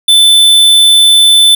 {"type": "tone", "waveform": "square", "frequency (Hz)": 3520, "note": "A7", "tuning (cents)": 0, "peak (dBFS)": -3, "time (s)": [0.08, 1.55], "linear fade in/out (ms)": 5, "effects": []}